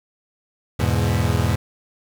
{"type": "chord", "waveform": "35% pulse", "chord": "E major", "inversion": "none", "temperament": "equal", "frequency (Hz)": [82.41, 103.83, 123.47], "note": ["E2", "G#2", "B2"], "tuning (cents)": [0, 0, 0], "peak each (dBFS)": -20, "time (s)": [0.79, 1.56], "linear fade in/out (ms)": 10, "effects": ["8-bit"]}